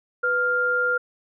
sine tone pair together, 494.7 / 1400 Hz, B4 / F6, +3 / +4 cents, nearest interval octave + tritone, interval 1801 cents, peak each -26 / -20 dBFS, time 0.23-0.98 s, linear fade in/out 10 ms, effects none

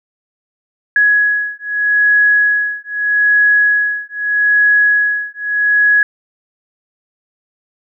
sine beating tone pair, 1675 / 1675.8 Hz, G#6 / G#6, +14 / +15 cents, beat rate 0.8 Hz, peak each -13 dBFS, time 0.96-6.03 s, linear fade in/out 2 ms, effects none

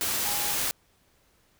sine tone in noise, 821 Hz, G#5, 20 cents flat, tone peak -37 dBFS, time 0.25-0.54 s, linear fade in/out 0 ms, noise white, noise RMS -28 dBFS, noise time 0.01-0.71 s, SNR -12 dB, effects pink hiss -65 dBFS RMS until 1.59 s

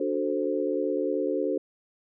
sine chord, D dominant seventh, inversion none, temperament equal, 293.7 / 370 / 440 / 523.3 Hz, D4 / F#4 / A4 / C5, 0 / 0 / 0 / 0 cents, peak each -30 dBFS, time 0-1.58 s, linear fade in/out 5 ms, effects none

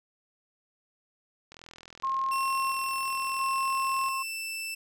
click train, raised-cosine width 0.2 ms, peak -29 dBFS, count 108, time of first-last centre 1.52-4.086 s, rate 41.7 Hz
sine tone with tremolo, 1069 Hz, C6, 37 cents sharp, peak -26 dBFS, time 2.03-4.23 s, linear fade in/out 10 ms, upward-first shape square, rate 0.73 Hz, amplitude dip 35%
sawtooth tone with pitch glide, 2713 to 2657 Hz, E7 to E7, +49 to +13 cents, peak -30 dBFS, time 2.31-4.75 s, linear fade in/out 10 ms, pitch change -36 cents, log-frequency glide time 2.52-4.51 s
effects none

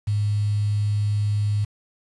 sine tone with quantisation, 103.83 Hz, G#2, in tune, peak -19 dBFS, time 0.07-1.65 s, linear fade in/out 10 ms, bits 7, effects resampled to 24000 Hz

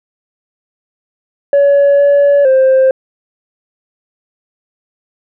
sine tone with pitch steps, 565 / 569 / 526 Hz, C#5 / C#5 / C5, +33 / +45 / +9 cents, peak -3 dBFS, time 1.53-2.91 s, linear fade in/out 2 ms, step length 460 ms, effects tanh soft clip ceiling -4 dBFS

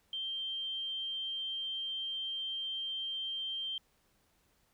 sine tone, 3152 Hz, G7, 9 cents sharp, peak -35 dBFS, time 0.13-3.78 s, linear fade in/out 2 ms, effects pink hiss -72 dBFS RMS until 4.73 s

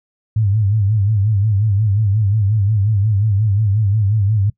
sine tone with vibrato, 103.83 Hz, G#2, in tune, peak -12 dBFS, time 0.36-4.5 s, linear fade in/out 5 ms, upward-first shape sine, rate 5.6 Hz, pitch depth 120 cents each way, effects noise-tail reverb RT60 0.1 s tail -23 dB re dry

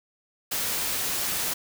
white noise, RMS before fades -28 dBFS, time 0.51-1.54 s, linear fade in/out 10 ms, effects none

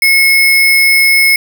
sine tone with sample-and-hold, 2173 Hz, C#7, 35 cents flat, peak -5 dBFS, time 0.02-1.36 s, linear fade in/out 2 ms, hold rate 7350 Hz, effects none

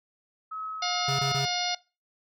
sine tone with tremolo, 1283 Hz, E6, 47 cents flat, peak -32 dBFS, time 0.51-1.4 s, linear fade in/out 10 ms, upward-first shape triangle, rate 1.9 Hz, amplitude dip 35%
harmonic tone, 714 Hz, F5, 38 cents sharp, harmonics 1 / 2 / 3 / 4 / 5 / 6 / 7 / 8, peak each -32 / -38 / -35 / -38 / -35 / -34 / -34 / -37 dBFS, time 0.82-1.75 s, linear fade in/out 5 ms
square tone bursts, 136.7 Hz, C#3, 24 cents flat, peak -29 dBFS, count 3, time 1.08-1.454 s, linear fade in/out 5 ms, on 110 ms, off 22 ms
effects noise-tail reverb RT60 0.3 s tail -22 dB re dry

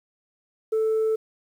sine tone, 440 Hz, A4, in tune, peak -18 dBFS, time 0.72-1.16 s, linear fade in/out 10 ms, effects tanh soft clip ceiling -18 dBFS + 9-bit

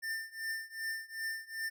square tone with tremolo, 1795 Hz, A6, 34 cents sharp, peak -34 dBFS, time 0.02-1.7 s, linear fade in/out 20 ms, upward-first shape triangle, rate 2.6 Hz, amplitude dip 95%, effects none

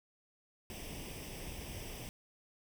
pink noise with comb filter, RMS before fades -45 dBFS, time 0.7-2.09 s, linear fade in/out 0 ms, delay 0.36 ms, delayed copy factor +0.7, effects none

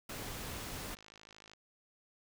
pink noise, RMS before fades -43 dBFS, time 0.09-0.95 s, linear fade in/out 5 ms
click train, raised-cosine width 0.2 ms, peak -37 dBFS, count 57, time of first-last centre 0.48-1.535 s, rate 53.1 Hz
effects none

